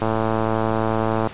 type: click train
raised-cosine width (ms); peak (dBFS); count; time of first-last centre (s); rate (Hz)
1; -7; 140; 0.02-1.272; 111
effects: pink hiss -37 dBFS RMS until 1.33 s + resampled to 8000 Hz